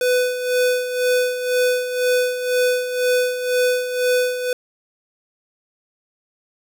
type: tone with tremolo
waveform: square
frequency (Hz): 498.9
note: B4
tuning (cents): +17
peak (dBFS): -15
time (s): 0.01-4.53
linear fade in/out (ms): 2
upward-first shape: sine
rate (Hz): 2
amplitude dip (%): 65
effects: none